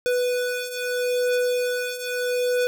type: beating tone pair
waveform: square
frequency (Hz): 493.9 / 494.68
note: B4 / B4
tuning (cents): 0 / +3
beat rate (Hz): 0.78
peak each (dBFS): -28 / -24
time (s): 0.06-2.67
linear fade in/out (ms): 0
effects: none